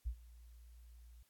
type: tone with ADSR envelope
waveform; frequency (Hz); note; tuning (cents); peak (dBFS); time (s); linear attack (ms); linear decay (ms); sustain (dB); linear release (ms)
sine; 58.3; A#1; +1; -34; 0.05-1.23; 21; 75; -21; 5
effects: white hiss -75 dBFS RMS until 1.29 s + AAC 64 kbps